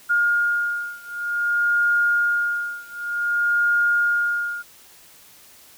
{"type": "beating tone pair", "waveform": "sine", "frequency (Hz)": [1419, 1419.54], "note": ["F6", "F6"], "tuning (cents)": [27, 28], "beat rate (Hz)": 0.54, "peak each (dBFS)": [-21, -22], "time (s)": [0.09, 4.63], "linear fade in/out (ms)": 20, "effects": ["white hiss -49 dBFS RMS until 5.77 s"]}